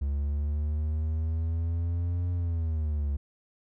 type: linear two-way sweep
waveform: triangle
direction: up then down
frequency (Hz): 69.8 to 88.6 to 69.8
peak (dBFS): -24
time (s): 0.01-3.17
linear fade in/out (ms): 10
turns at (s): 2.31
effects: none